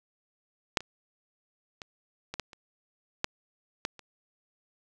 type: clicks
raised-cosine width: 0.2 ms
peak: -6 / -25 / -23 / -19 / -15 / -30 / -9 / -12 / -29 dBFS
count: 9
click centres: 0.772 / 0.806 / 1.818 / 2.34 / 2.397 / 2.532 / 3.244 / 3.851 / 3.993 s
effects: none